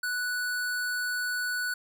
square tone, 1480 Hz, F#6, in tune, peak -29 dBFS, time 0.03-1.74 s, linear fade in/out 5 ms, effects none

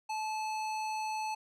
square tone, 867 Hz, A5, 26 cents flat, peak -34 dBFS, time 0.09-1.35 s, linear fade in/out 10 ms, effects low-pass 8000 Hz 12 dB/octave

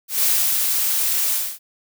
blue noise with ADSR envelope, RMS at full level -17 dBFS, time 0.08-1.59 s, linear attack 150 ms, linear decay 340 ms, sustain -3 dB, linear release 260 ms, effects none

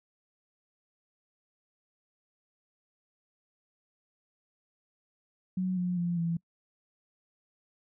sine tone with pitch steps, 185 / 179.11 / 173.41 / 167.89 Hz, F#3 / F3 / F3 / E3, 0 / +44 / -12 / +32 cents, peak -27 dBFS, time 5.57-6.37 s, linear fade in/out 5 ms, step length 200 ms, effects noise-tail reverb RT60 0.1 s tail -25 dB re dry

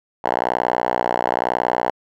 5% pulse tone with band-pass filter, 61 Hz, B1, 21 cents flat, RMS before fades -21 dBFS, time 0.24-1.91 s, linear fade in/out 5 ms, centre 900 Hz, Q 2.3, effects none

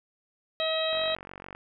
harmonic tone, 639 Hz, D#5, 46 cents sharp, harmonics 1 / 2 / 3 / 4 / 5 / 6, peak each -28 / -37 / -38 / -37 / -36 / -31 dBFS, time 0.6-1.15 s, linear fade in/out 0 ms
click train, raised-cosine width 0.5 ms, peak -26 dBFS, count 30, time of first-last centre 0.93-1.55 s, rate 46.8 Hz
effects none

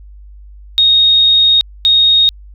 sine tone bursts at uneven times, 3729 Hz, A#7, in tune, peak -6 dBFS, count 2, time 0.78-1.61 / 1.85-2.29 s, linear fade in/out 0 ms, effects added 50 Hz sine -33 dBFS peak until 2.54 s

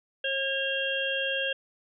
harmonic tone with a mistuned harmonic, 540 Hz, C#5, 45 cents flat, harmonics 1 / 3 / 5 / 6, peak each -32 / -32 / -32 / -32 dBFS, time 0.24-1.53 s, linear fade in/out 5 ms, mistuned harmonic 5, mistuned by +38 cents, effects none

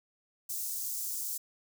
white high-pass noise, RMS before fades -36 dBFS, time 0.49-1.38 s, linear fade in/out 10 ms, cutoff 5800 Hz, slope 24 dB/octave, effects none

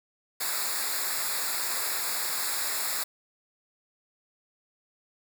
white noise with comb filter, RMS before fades -30 dBFS, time 0.4-3.04 s, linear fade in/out 10 ms, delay 0.33 ms, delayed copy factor -0.9, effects none

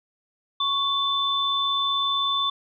sine tone pair together, 1108.7 / 3524 Hz, C#6 / A7, 0 / +2 cents, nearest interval octave + minor sixth, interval 2002 cents, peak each -25 / -23 dBFS, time 0.6-2.5 s, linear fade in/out 5 ms, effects none

